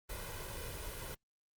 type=noise with comb filter; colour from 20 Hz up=pink; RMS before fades=-43 dBFS; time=0.09-1.15 s; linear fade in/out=10 ms; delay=2 ms; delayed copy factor=+0.65; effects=Opus 32 kbps